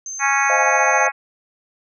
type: tone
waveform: sine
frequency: 6272 Hz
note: G8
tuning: in tune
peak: -27 dBFS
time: 0.06-1.07 s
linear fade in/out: 2 ms
type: harmonic tone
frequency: 276.4 Hz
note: C#4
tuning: 5 cents flat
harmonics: 3 / 4 / 5 / 6 / 7 / 8 / 9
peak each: -21 / -23 / -23 / -22 / -23 / -24 / -26 dBFS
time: 0.19-1.12 s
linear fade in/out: 50 ms
type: chord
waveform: sine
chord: F minor seventh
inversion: second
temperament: equal with one note detuned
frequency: 523.3 / 622.3 / 698.5 / 843.7 Hz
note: C5 / Eb5 / F5 / Ab5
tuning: 0 / 0 / 0 / +27 cents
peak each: -24 dBFS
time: 0.49-1.09 s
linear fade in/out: 10 ms
effects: none